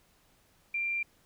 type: tone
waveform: sine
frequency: 2373 Hz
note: D7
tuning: 17 cents sharp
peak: -29 dBFS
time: 0.74-1.03 s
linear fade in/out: 5 ms
effects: pink hiss -66 dBFS RMS until 1.25 s